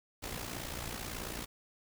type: noise with amplitude modulation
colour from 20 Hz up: pink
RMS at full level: -38 dBFS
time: 0.22-1.46 s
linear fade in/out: 20 ms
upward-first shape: sine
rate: 58.3 Hz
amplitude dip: 65%
effects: none